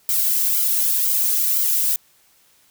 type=noise with flanger; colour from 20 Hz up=violet; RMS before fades=-19 dBFS; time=0.09-1.96 s; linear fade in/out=2 ms; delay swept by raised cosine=1.1 to 2.2 ms; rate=2 Hz; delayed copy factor=-0.8; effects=white hiss -57 dBFS RMS until 2.7 s